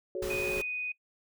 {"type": "chord", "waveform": "sine", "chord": "F# suspended second", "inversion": "none", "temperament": "equal with one note detuned", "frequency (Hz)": [370, 425.3, 554.4], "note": ["F#4", "G#4", "C#5"], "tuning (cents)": [0, 41, 0], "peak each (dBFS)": [-34, -37, -37], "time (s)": [0.15, 0.61], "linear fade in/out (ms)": 2}
{"type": "noise", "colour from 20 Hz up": "pink", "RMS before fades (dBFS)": -40, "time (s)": [0.22, 0.62], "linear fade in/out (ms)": 5}
{"type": "tone", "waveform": "sine", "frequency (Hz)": 2489, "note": "D#7", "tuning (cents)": 0, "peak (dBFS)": -32, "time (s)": [0.3, 0.92], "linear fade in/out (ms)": 5}
{"effects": ["noise-tail reverb RT60 0.1 s tail -20 dB re dry"]}